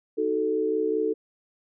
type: chord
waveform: sine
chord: D# diminished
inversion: none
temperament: equal with one note detuned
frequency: 311.1 / 374.9 / 440 Hz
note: D#4 / F#4 / A4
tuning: 0 / +23 / 0 cents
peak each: -29 / -30 / -24 dBFS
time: 0.17-1.14 s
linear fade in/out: 20 ms
effects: none